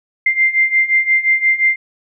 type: beating tone pair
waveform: sine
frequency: 2090 / 2095.7 Hz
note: C7 / C7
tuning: -2 / +2 cents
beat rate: 5.7 Hz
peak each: -16 / -13 dBFS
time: 0.26-1.76 s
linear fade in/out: 5 ms
effects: none